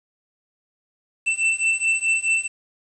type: beating tone pair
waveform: square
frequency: 2670 / 2674.7 Hz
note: E7 / E7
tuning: +22 / +25 cents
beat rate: 4.7 Hz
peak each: -23 / -22 dBFS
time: 1.26-2.48 s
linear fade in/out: 20 ms
effects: resampled to 22050 Hz + 8-bit